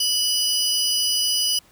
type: tone pair together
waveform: 30% pulse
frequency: 2957 / 4946 Hz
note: F#7 / D#8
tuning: -2 / -11 cents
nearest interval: major sixth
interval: 891 cents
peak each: -19 dBFS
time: 0-1.59 s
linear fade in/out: 5 ms
effects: pink hiss -55 dBFS RMS until 1.71 s